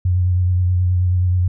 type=tone with vibrato; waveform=sine; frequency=90.3 Hz; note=F#2; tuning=42 cents flat; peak=-13 dBFS; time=0.05-1.48 s; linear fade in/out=5 ms; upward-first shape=triangle; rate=9.4 Hz; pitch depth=36 cents each way; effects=none